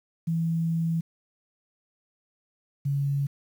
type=tone pair in turn; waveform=sine; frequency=164.81 / 140.44 Hz; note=E3 / C#3; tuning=0 / +23 cents; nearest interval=minor third; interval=277 cents; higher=first; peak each=-23 dBFS; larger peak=neither; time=0.27-1.01 / 2.85-3.27 s; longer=first; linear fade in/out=10 ms; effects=9-bit